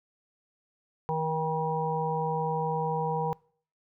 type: harmonic tone with a mistuned harmonic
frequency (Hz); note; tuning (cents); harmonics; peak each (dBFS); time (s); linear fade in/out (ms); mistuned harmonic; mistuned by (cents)
158.7; D#3; +35; 1 / 3 / 5 / 6; -32 / -32 / -32 / -32; 1.09-3.33; 0; 6; +18
effects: noise-tail reverb RT60 0.5 s tail -24 dB re dry